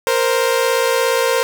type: tone pair together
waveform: sawtooth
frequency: 466.2 / 523.3 Hz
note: A#4 / C5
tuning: 0 / 0 cents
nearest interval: major second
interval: 200 cents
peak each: -13 dBFS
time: 0.07-1.43 s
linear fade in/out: 0 ms
effects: none